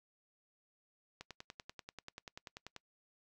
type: click train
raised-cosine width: 0.2 ms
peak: -29 dBFS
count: 17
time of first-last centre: 1.21-2.763 s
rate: 10.3 Hz
effects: noise-tail reverb RT60 0.1 s tail -24 dB re dry